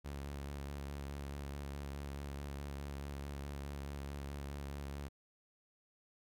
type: tone with vibrato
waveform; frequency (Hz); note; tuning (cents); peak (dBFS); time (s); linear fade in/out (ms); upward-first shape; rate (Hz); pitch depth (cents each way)
sawtooth; 70.5; C#2; +30; -38; 0.04-5.09; 20; square; 4.7; 21
effects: none